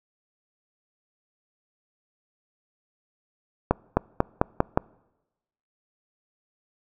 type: accelerating click train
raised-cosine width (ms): 1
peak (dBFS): -4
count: 6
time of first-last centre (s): 3.71-4.775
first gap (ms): 260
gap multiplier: 0.9
effects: noise-tail reverb RT60 1.0 s tail -26 dB re dry